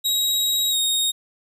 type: tone with pitch glide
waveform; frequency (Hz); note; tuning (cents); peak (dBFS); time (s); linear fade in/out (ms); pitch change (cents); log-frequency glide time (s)
sawtooth; 3821 to 3727; A#7 to A#7; +42 to -1; -16; 0.04-1.12; 20; -43; 0.7-0.76
effects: none